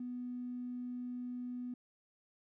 triangle tone, 246.9 Hz, B3, in tune, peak -35 dBFS, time 0-1.74 s, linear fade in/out 5 ms, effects tanh soft clip ceiling -37 dBFS

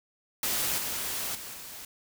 white noise with level steps, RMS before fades -29 / -33 / -41 / -43 dBFS, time 0.43-1.85 s, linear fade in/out 2 ms, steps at 0.78 / 1.35 / 1.54 s, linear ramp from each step 2 ms, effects none

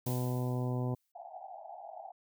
harmonic tone, 125.1 Hz, B2, 23 cents sharp, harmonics 1 / 2 / 3 / 4 / 5 / 6 / 7 / 8, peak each -32 / -38 / -42 / -44 / -46 / -48 / -49 / -50 dBFS, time 0.06-0.95 s, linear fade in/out 10 ms
blue noise with exponential decay, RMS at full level -42 dBFS, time 0.06-1.12 s, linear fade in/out 5 ms, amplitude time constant 230 ms
pink band-pass noise, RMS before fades -47 dBFS, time 1.15-2.12 s, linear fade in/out 10 ms, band 660 to 820 Hz, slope 96 dB/octave
effects none

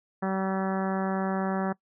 harmonic tone with a mistuned harmonic, 191.2 Hz, G3, 43 cents flat, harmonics 1 / 2 / 3 / 4 / 5 / 6 / 7 / 8 / 9 / 10, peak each -28 / -34 / -35 / -34 / -38 / -40 / -39 / -45 / -40 / -52 dBFS, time 0.22-1.73 s, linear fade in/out 10 ms, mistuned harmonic 10, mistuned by +32 cents, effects noise-tail reverb RT60 0.1 s tail -22 dB re dry

